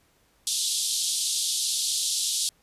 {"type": "band-pass noise", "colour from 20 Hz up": "pink", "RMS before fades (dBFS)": -27, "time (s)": [0.47, 2.49], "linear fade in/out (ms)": 0, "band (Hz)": [3400, 11000], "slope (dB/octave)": 48, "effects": ["pink hiss -64 dBFS RMS until 2.62 s", "resampled to 32000 Hz"]}